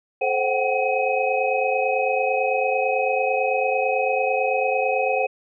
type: tone cluster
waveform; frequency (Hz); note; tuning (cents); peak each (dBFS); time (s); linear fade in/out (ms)
sine; 432.9 / 524 / 739 / 768 / 2531; A4 / C5 / F#5 / G5 / D#7; -28 / +2 / -2 / -36 / +29; -27 / -23 / -25 / -27 / -26; 0.21-5.27; 10
effects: none